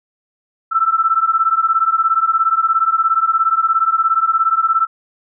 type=beating tone pair; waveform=sine; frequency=1318.5 / 1335.5 Hz; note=E6 / E6; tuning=0 / +22 cents; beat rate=17 Hz; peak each=-15 / -15 dBFS; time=0.71-4.87 s; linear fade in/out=20 ms; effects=none